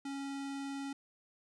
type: tone with vibrato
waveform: square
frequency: 276.5 Hz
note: C#4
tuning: 4 cents flat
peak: -39 dBFS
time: 0.05-0.93 s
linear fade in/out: 5 ms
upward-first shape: sine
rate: 20 Hz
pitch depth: 10 cents each way
effects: resampled to 22050 Hz